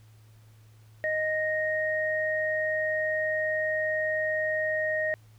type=tone pair together; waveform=sine; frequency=622.3 / 1864.8 Hz; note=D#5 / A#6; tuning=0 / 0 cents; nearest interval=octave + perfect fifth; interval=1900 cents; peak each=-28 dBFS; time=1.04-5.14 s; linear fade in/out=0 ms; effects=added 109 Hz sine -52 dBFS peak until 5.38 s + pink hiss -64 dBFS RMS until 5.38 s